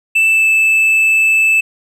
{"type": "tone with pitch glide", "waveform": "triangle", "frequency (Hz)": [2647, 2629], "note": ["E7", "E7"], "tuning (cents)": [7, -5], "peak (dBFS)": -7, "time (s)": [0.15, 1.61], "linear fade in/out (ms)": 10, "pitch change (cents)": -12, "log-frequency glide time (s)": [0.28, 0.47], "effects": []}